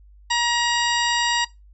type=harmonic tone with a mistuned harmonic; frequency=949 Hz; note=A#5; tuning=31 cents sharp; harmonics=1 / 2 / 3 / 4 / 5 / 6 / 8; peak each=-22 / -25 / -27 / -28 / -29 / -30 / -31 dBFS; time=0.3-1.45 s; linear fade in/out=10 ms; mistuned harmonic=6; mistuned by=+16 cents; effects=noise-tail reverb RT60 0.2 s tail -20 dB re dry + added 50 Hz sine -46 dBFS peak until 1.73 s